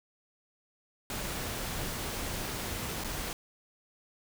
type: noise with dropouts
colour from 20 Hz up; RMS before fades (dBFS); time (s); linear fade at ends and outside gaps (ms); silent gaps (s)
pink; -36; 1.1-3.33; 1; 3.038-3.045
effects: none